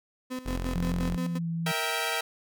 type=tone with tremolo; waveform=35% pulse; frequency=255.1 Hz; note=C4; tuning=44 cents flat; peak=-30 dBFS; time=0.3-1.39 s; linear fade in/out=20 ms; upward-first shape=square; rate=5.7 Hz; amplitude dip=75%
type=tone; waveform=sawtooth; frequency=43.87 Hz; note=F1; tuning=9 cents sharp; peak=-26 dBFS; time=0.45-1.17 s; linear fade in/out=20 ms
type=tone with pitch glide; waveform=sine; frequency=174.9 to 166.04 Hz; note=F3 to E3; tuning=+3 to +13 cents; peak=-28 dBFS; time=0.75-1.72 s; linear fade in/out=10 ms; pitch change=-90 cents; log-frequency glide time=1.23-1.48 s
type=chord; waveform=10% pulse; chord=E diminished; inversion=second; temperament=equal with one note detuned; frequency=466.2 / 650.6 / 784 Hz; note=Bb4 / E5 / G5; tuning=0 / -23 / 0 cents; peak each=-24 / -23 / -24 dBFS; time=1.66-2.21 s; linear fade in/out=5 ms
effects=none